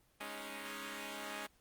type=chord; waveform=5% pulse; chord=Ab suspended fourth; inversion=none; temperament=equal; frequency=207.7 / 277.2 / 311.1 Hz; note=Ab3 / Db4 / Eb4; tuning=0 / 0 / 0 cents; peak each=-36 / -35 / -37 dBFS; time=0.2-1.47 s; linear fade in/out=10 ms; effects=pink hiss -71 dBFS RMS until 1.6 s + Opus 24 kbps